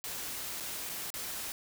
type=noise with dropouts; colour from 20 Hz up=white; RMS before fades=-39 dBFS; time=0.04-1.52 s; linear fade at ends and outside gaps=0 ms; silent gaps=0.601-0.606 / 0.892-0.896 / 1.103-1.14 s; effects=none